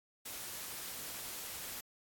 white noise, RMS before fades -44 dBFS, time 0.25-1.81 s, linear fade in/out 10 ms, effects AAC 64 kbps

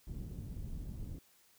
pink low-pass noise, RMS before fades -43 dBFS, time 0.07-1.19 s, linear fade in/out 5 ms, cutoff 170 Hz, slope 12 dB/octave, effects white hiss -67 dBFS RMS until 1.58 s

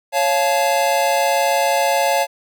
square chord, Db augmented, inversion none, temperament just, 554.4 / 693 / 866.2 Hz, Db5 / F5 / A5, 0 / -14 / -27 cents, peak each -20 dBFS, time 0.12-2.27 s, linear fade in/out 50 ms, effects none

